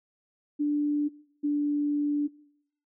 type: tone pair in turn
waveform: sine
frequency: 293.7 / 292.1 Hz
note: D4 / D4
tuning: 0 / -9 cents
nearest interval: unison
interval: 9 cents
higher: first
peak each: -23 dBFS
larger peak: neither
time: 0.59-1.09 / 1.43-2.28 s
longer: second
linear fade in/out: 20 ms
effects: noise-tail reverb RT60 0.7 s tail -21 dB re dry